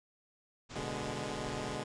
pink low-pass noise, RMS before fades -47 dBFS, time 0.69-1.77 s, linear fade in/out 20 ms, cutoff 7600 Hz, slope 48 dB/octave
10% pulse chord, G# diminished, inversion first, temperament equal with one note detuned, 123.47 / 146.41 / 207.7 Hz, B2 / D3 / G#3, 0 / -5 / 0 cents, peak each -33 dBFS, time 0.75-1.84 s, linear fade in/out 10 ms
effects resampled to 22050 Hz

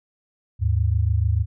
sine tone pair together, 77.78 / 104.55 Hz, D#2 / G#2, 0 / +12 cents, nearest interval perfect fourth, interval 512 cents, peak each -20 dBFS, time 0.59-1.46 s, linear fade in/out 50 ms, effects none

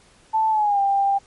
sine tone with pitch glide, 880 to 793.1 Hz, A5 to G5, 0 to +20 cents, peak -16 dBFS, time 0.33-1.19 s, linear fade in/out 20 ms, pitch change -180 cents, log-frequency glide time 0.5-0.8 s, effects pink hiss -54 dBFS RMS until 1.26 s + MP3 48 kbps

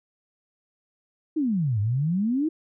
sine exponential two-way sweep, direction down then up, 329.6 to 99 to 329.6 Hz, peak -21 dBFS, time 1.36-2.49 s, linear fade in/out 10 ms, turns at 1.8 s, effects none

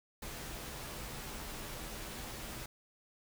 pink noise with comb filter, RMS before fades -44 dBFS, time 0.22-2.66 s, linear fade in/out 5 ms, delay 11 ms, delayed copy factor -0.5, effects none

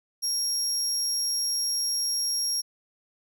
30% pulse tone, 5588 Hz, F8, in tune, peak -21 dBFS, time 0.22-2.62 s, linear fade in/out 20 ms, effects none

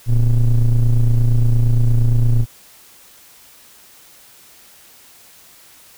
triangle ring-modulated tone, 65.41 Hz, C2, in tune, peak -5 dBFS, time 0.06-2.46 s, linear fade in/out 50 ms, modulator 51.1 Hz, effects white hiss -46 dBFS RMS until 5.97 s

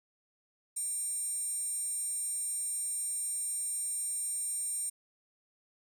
square tone with high-pass filter, 788 Hz, G5, 9 cents sharp, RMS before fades -35 dBFS, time 0.76-4.9 s, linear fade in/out 10 ms, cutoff 8700 Hz, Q 9.6, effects none

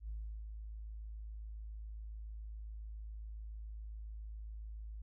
sine tone with ADSR envelope, 53.6 Hz, A1, 45 cents flat, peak -38 dBFS, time 0-5.02 s, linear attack 84 ms, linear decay 360 ms, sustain -5 dB, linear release 5 ms, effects tanh soft clip ceiling -36 dBFS

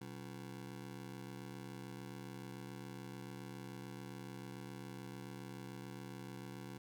25% pulse ring-modulated tone, 155.56 Hz, D#3, in tune, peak -40 dBFS, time 0.01-6.78 s, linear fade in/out 5 ms, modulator 33.5 Hz, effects none

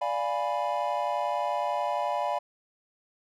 triangle chord, D diminished seventh, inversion none, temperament equal, 587.3 / 698.5 / 830.6 / 987.8 Hz, D5 / F5 / Ab5 / Cb6, 0 / 0 / 0 / 0 cents, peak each -30 dBFS, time 0.01-2.39 s, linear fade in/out 10 ms, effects none

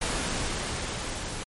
pink noise with level ramp, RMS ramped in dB -28 to -35 dBFS, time 0.01-1.44 s, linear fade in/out 10 ms, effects MP3 48 kbps

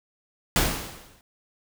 pink noise with exponential decay, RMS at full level -19 dBFS, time 0.56-1.21 s, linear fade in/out 1 ms, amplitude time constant 140 ms, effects none

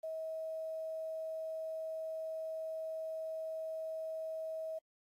sine tone with quantisation, 640 Hz, D#5, 49 cents sharp, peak -38 dBFS, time 0.03-4.79 s, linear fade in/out 10 ms, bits 11, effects AAC 48 kbps

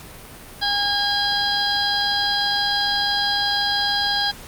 harmonic tone, 814 Hz, G#5, 35 cents flat, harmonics 1 / 2 / 4 / 5 / 6, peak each -25 / -25 / -25 / -25 / -25 dBFS, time 0.61-4.32 s, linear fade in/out 20 ms, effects pink hiss -40 dBFS RMS until 4.47 s + Opus 48 kbps

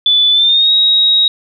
sine tone with pitch glide, 3480 to 3795 Hz, A7 to A#7, -20 to +30 cents, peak -7 dBFS, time 0.06-1.28 s, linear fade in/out 2 ms, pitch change +150 cents, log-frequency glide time 0.31-0.72 s, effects none

